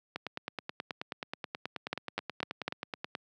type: two click trains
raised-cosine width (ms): 0.3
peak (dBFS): -19 / -15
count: 29 / 4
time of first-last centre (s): 0.16-3.151 / 1.93-2.68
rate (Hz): 9.36 / 4
effects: high-pass 150 Hz 12 dB/octave